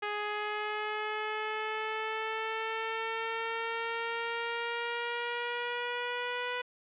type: exponential sweep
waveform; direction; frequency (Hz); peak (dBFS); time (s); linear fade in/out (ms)
10% pulse; up; 415.3 to 493.9; -24; 0.02-6.62; 10
effects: resampled to 8000 Hz + 10-bit